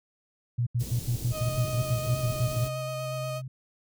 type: tone bursts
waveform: sine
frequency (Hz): 120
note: B2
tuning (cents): -49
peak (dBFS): -23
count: 13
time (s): 0.58-2.647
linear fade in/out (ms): 10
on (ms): 87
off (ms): 78
type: band-stop noise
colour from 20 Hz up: pink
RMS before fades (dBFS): -38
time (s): 0.79-2.69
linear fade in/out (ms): 20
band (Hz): 340 to 5100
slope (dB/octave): 12
type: tone with vibrato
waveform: 35% pulse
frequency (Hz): 623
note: D#5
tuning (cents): +2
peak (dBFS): -31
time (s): 1.31-3.42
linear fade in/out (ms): 50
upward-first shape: square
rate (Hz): 8.3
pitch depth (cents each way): 11
type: tone with tremolo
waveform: sine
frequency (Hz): 130.81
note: C3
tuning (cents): 0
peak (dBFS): -32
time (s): 1.42-3.48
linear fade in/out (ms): 5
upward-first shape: triangle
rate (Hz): 1.8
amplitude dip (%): 30
effects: none